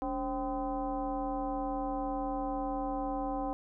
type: tone with frequency modulation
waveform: sine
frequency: 531 Hz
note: C5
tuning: 25 cents sharp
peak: -31 dBFS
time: 0.02-3.53 s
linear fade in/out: 0 ms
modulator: 246 Hz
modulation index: 1.7
effects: none